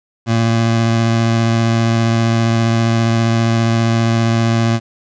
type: tone with vibrato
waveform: 25% pulse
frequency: 114.6 Hz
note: A#2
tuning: 29 cents flat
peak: -8 dBFS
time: 0.26-4.8 s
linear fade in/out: 50 ms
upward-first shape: triangle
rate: 15 Hz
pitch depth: 15 cents each way
effects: resampled to 16000 Hz + 8-bit